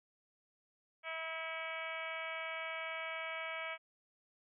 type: harmonic tone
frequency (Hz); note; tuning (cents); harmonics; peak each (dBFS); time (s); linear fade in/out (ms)
323.9; E4; -30; 2 / 3 / 4 / 5 / 6 / 7 / 8 / 9 / 10; -46 / -51 / -47 / -49 / -51 / -43 / -53 / -53 / -55; 1.03-3.78; 50
effects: none